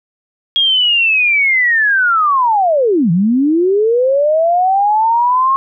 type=linear two-way sweep; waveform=sine; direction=down then up; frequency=3286 to 159.5 to 1087 Hz; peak=-9 dBFS; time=0.56-5.56 s; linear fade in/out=0 ms; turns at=3.11 s; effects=none